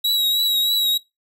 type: tone with vibrato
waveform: 45% pulse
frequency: 3863 Hz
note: B7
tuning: 39 cents flat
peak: -16 dBFS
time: 0.04-0.98 s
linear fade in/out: 10 ms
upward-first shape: triangle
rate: 3.2 Hz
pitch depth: 38 cents each way
effects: noise-tail reverb RT60 0.2 s tail -20 dB re dry